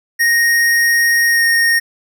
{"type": "tone with pitch glide", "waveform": "square", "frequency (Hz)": [1864.7, 1851.8], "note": ["A#6", "A#6"], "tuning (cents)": [0, -12], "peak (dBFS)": -11, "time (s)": [0.19, 1.8], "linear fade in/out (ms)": 20, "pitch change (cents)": -12, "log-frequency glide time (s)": [1.3, 1.44], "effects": []}